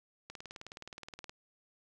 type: click train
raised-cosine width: 0.2 ms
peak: -28 dBFS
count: 20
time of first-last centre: 0.3-1.295 s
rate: 19.1 Hz
effects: none